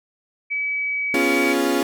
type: tone with pitch glide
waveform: sine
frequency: 2287 to 2271 Hz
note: D7 to C#7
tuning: -47 to +41 cents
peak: -21 dBFS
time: 0.5-1.54 s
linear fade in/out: 20 ms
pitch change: -12 cents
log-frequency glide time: 0.66-1.28 s
type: chord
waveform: 35% pulse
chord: C# dominant seventh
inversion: third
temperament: equal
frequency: 246.9 / 277.2 / 349.2 / 415.3 Hz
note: B3 / C#4 / E#4 / G#4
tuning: 0 / 0 / 0 / 0 cents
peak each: -25 / -20 / -21 / -24 dBFS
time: 1.14-1.83 s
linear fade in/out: 2 ms
effects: none